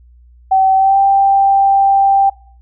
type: tone with pitch glide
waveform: sine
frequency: 766 to 786.6 Hz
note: G5 to G5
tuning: -40 to +6 cents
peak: -7 dBFS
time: 0.51-2.3 s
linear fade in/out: 10 ms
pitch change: +46 cents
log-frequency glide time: 0.76-0.98 s
effects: noise-tail reverb RT60 0.5 s tail -23 dB re dry + added 60 Hz sine -41 dBFS peak until 2.61 s